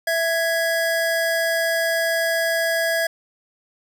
square tone pair together, 661 / 1662.1 Hz, E5 / G#6, +5 / +1 cents, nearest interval octave + major third, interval 1596 cents, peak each -22 / -23 dBFS, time 0.07-3.07 s, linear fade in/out 5 ms, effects none

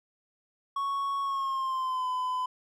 triangle tone with pitch glide, 1108.7 to 1010.8 Hz, C#6 to B5, 0 to +40 cents, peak -26 dBFS, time 0.76-2.46 s, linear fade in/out 5 ms, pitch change -160 cents, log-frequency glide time 1.22-2.08 s, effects none

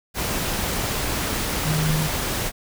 sine tone in noise, 155.56 Hz, D#3, in tune, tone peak -20 dBFS, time 1.63-2.1 s, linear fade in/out 50 ms, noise pink, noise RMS -25 dBFS, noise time 0.14-2.52 s, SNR +2 dB, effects none

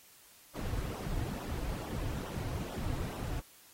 brown noise with flanger, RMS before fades -37 dBFS, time 0.54-3.41 s, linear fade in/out 20 ms, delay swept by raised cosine 0.43 to 5.23 ms, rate 2.3 Hz, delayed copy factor -0.85, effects white hiss -59 dBFS RMS until 3.73 s + AAC 48 kbps

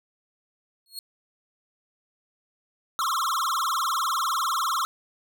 sawtooth tone with exponential growth, 4305 Hz, C8, 49 cents sharp, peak -27 dBFS, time 0.86-0.99 s, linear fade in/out 1 ms, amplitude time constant 28 ms
square tone with vibrato, 1200 Hz, D6, 37 cents sharp, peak -24 dBFS, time 2.99-4.85 s, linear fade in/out 0 ms, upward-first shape sine, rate 20 Hz, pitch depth 240 cents each way
effects none

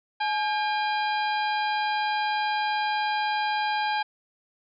harmonic tone with a mistuned harmonic, 804 Hz, G5, 44 cents sharp, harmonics 1 / 2 / 3 / 4 / 5 / 6, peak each -25 / -31 / -35 / -37 / -39 / -41 dBFS, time 0.2-4.03 s, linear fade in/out 10 ms, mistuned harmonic 1, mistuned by +93 cents, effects none

